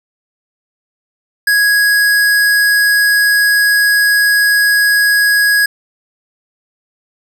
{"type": "tone", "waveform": "square", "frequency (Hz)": 1661.2, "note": "G#6", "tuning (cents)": 0, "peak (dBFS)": -9, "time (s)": [1.47, 5.66], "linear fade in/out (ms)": 5, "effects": []}